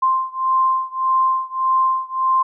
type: beating tone pair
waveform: sine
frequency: 1046.5 / 1048.2 Hz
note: C6 / C6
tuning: 0 / +3 cents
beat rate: 1.7 Hz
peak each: -18 / -19 dBFS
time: 0.02-2.43 s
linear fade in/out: 10 ms
effects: none